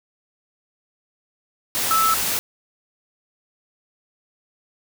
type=tone in noise; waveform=sine; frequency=1311 Hz; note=E6; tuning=10 cents flat; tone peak=-16 dBFS; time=1.91-2.14 s; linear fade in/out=0 ms; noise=white; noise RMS=-23 dBFS; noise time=1.75-2.39 s; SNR=+4 dB; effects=none